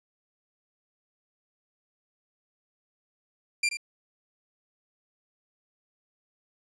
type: tone with echo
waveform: sawtooth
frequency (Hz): 2378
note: D7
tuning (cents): +21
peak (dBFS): -19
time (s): 3.63-3.69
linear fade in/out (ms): 5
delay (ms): 81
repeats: 1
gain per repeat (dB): -9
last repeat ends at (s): 3.771
effects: resampled to 22050 Hz